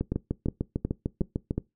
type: two click trains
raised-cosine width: 3 ms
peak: -14 / -14 dBFS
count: 5 / 11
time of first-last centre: 0.12-1.58 / 0.01-1.509 s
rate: 2.74 / 6.67 Hz
effects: noise-tail reverb RT60 0.2 s tail -21 dB re dry